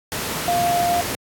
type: tone in noise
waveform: sine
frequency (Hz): 698.5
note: F5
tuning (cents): 0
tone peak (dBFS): -17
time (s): 0.48-1.01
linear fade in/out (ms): 0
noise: pink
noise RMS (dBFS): -25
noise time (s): 0.12-1.15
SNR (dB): +5
effects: high-pass 100 Hz 12 dB/octave + AAC 64 kbps